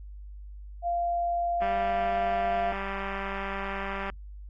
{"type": "tone", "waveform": "sine", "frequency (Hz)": 693, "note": "F5", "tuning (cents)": -14, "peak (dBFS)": -25, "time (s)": [0.82, 2.74], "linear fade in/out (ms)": 50}
{"type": "click train", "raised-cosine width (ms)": 0.5, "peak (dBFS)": -20, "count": 487, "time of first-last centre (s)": [1.62, 4.1], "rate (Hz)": 196}
{"effects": ["added 50 Hz sine -40 dBFS peak until 4.49 s", "AAC 32 kbps"]}